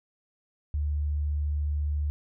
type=tone; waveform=sine; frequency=73.8 Hz; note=D2; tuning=9 cents sharp; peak=-25 dBFS; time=0.74-2.1 s; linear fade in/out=0 ms; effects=none